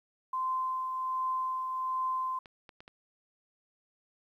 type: tone with tremolo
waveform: sine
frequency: 1036 Hz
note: C6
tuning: 17 cents flat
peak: -28 dBFS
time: 0.33-2.39 s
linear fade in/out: 5 ms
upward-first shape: triangle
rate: 1.3 Hz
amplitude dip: 40%
type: clicks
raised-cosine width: 0.3 ms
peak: -33 dBFS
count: 4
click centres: 2.458 / 2.692 / 2.805 / 2.879 s
effects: 11-bit